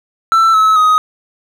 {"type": "tone with pitch steps", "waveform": "triangle", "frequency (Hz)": [1333, 1293.6, 1255.3], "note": ["E6", "E6", "D#6"], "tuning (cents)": [19, -33, 15], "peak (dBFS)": -5, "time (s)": [0.32, 0.98], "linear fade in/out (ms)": 0, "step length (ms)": 220, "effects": []}